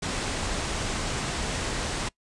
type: low-pass noise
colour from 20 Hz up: pink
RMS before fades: -30 dBFS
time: 0.02-2.09 s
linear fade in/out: 10 ms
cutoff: 9200 Hz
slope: 48 dB/octave
effects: noise-tail reverb RT60 0.1 s tail -22 dB re dry + resampled to 24000 Hz